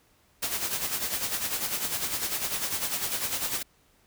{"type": "noise with tremolo", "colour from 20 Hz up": "white", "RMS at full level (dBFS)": -28, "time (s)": [0.42, 3.63], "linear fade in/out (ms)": 10, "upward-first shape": "sine", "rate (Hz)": 10, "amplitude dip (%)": 60, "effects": ["pink hiss -64 dBFS RMS until 4.06 s"]}